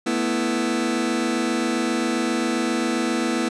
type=chord; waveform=sawtooth; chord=A suspended second; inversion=none; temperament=just; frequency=220 / 247.5 / 330 Hz; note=A3 / B3 / E4; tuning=0 / +4 / +2 cents; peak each=-23 / -20 / -20 dBFS; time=0.06-3.49 s; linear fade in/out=10 ms; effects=resampled to 22050 Hz